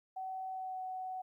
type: tone with pitch glide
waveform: sine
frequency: 756 to 746.9 Hz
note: F#5 to F#5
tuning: +37 to +16 cents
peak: -38 dBFS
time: 0.16-1.22 s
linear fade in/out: 10 ms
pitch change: -21 cents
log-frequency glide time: 0.5-0.81 s
effects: 13-bit